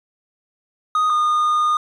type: tone pair in turn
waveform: triangle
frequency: 1244.5 / 1223.1 Hz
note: D#6 / D#6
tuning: 0 / -30 cents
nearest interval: unison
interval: 30 cents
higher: first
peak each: -13 dBFS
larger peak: neither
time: 0.95-1.1 / 1.1-1.77 s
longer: second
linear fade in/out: 2 ms
effects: resampled to 24000 Hz